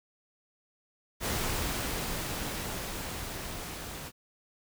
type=noise with level ramp; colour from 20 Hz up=pink; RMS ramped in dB=-31 to -41 dBFS; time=1.2-4.12 s; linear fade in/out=50 ms; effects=none